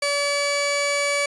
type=tone pair together; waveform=sawtooth; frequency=572.2 / 2289 Hz; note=D5 / D7; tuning=-45 / -45 cents; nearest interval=2 octaves; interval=2400 cents; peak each=-19 / -19 dBFS; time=0.02-1.26 s; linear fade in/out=5 ms; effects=resampled to 22050 Hz